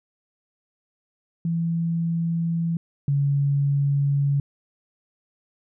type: tone pair in turn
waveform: sine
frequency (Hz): 167 / 141.08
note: E3 / C#3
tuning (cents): +23 / +31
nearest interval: minor third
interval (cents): 292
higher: first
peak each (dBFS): -21 / -18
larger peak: second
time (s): 1.45-2.77 / 3.08-4.4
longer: neither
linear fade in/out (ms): 2
effects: none